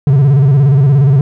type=tone with vibrato; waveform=triangle; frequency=137.8 Hz; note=C#3; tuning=10 cents flat; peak=-3 dBFS; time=0.07-1.21 s; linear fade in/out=2 ms; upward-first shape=square; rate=17 Hz; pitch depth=98 cents each way; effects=none